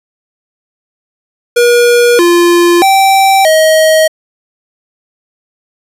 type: tone with pitch steps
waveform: square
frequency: 479.8 / 346.7 / 777 / 632 Hz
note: A#4 / F4 / G5 / D#5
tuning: +50 / -13 / -16 / +27 cents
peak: -5 dBFS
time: 1.56-4.08 s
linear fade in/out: 10 ms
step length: 630 ms
effects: resampled to 32000 Hz